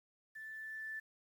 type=tone with level ramp; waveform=sine; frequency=1758 Hz; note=A6; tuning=2 cents flat; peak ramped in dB=-46 to -40 dBFS; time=0.35-1 s; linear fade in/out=10 ms; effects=11-bit